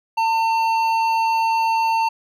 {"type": "tone with hard clipping", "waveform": "sine", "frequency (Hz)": 902, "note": "A5", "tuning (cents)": 43, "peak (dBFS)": -18, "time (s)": [0.17, 2.09], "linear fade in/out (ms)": 10, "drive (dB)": 9, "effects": []}